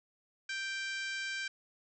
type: harmonic tone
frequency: 784 Hz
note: G5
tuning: in tune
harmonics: 2 / 3 / 4 / 5 / 6 / 7 / 8 / 9 / 10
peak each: -38 / -41 / -46 / -49 / -48 / -50 / -53 / -56 / -56 dBFS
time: 0.49-1.48 s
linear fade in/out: 5 ms
effects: none